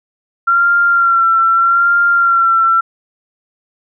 sine tone with vibrato, 1371 Hz, F6, 32 cents flat, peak -8 dBFS, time 0.47-2.81 s, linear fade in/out 10 ms, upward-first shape sine, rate 0.81 Hz, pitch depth 32 cents each way, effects none

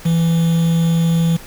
triangle tone with quantisation, 166.1 Hz, E3, 13 cents sharp, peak -10 dBFS, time 0.05-1.37 s, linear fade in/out 10 ms, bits 5, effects pink hiss -38 dBFS RMS until 1.46 s

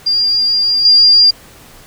sine tone with level steps, 4798 Hz, D8, 36 cents sharp, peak -10 / -4 dBFS, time 0.06-1.31 s, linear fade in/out 10 ms, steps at 0.85 s, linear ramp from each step 2 ms, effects pink hiss -40 dBFS RMS until 1.86 s

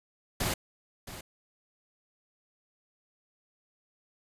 pink noise with echo, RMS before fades -30 dBFS, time 0.4-0.54 s, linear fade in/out 5 ms, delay 670 ms, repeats 1, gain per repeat -13 dB, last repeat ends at 1.21 s, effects resampled to 32000 Hz

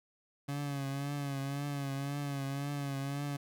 30% pulse tone with vibrato, 140.4 Hz, C#3, 22 cents sharp, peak -32 dBFS, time 0.48-3.37 s, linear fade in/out 10 ms, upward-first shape triangle, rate 1.9 Hz, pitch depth 55 cents each way, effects none

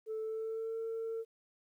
sine tone with pitch glide, 438.8 to 451.9 Hz, A4 to A4, -5 to +46 cents, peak -34 dBFS, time 0.06-1.25 s, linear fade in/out 50 ms, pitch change +51 cents, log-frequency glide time 0.21-0.76 s, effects tanh soft clip ceiling -33 dBFS + 12-bit

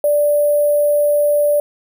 sine tone with sample-and-hold, 587.3 Hz, D5, in tune, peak -11 dBFS, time 0.04-1.6 s, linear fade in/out 2 ms, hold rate 11025 Hz, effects none

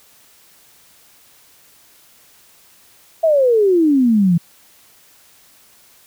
sine exponential sweep, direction down, 670 to 163.9 Hz, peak -10 dBFS, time 3.23-4.38 s, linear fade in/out 10 ms, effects white hiss -50 dBFS RMS until 6.06 s

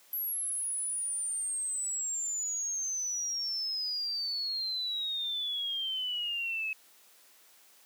sine exponential sweep, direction down, 11780 to 2567 Hz, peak -31 dBFS, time 0.13-6.73 s, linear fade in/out 2 ms, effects white hiss -60 dBFS RMS until 7.85 s + high-pass 300 Hz 12 dB/octave

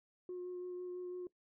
sine tone with vibrato, 360 Hz, F#4, 47 cents flat, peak -39 dBFS, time 0.29-1.27 s, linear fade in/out 2 ms, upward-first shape sine, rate 6 Hz, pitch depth 12 cents each way, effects noise-tail reverb RT60 0.1 s tail -20 dB re dry + tanh soft clip ceiling -38 dBFS

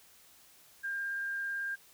sine tone with vibrato, 1600 Hz, G6, 35 cents sharp, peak -33 dBFS, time 0.83-1.76 s, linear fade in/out 20 ms, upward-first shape triangle, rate 18 Hz, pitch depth 9 cents each way, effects white hiss -60 dBFS RMS until 1.93 s

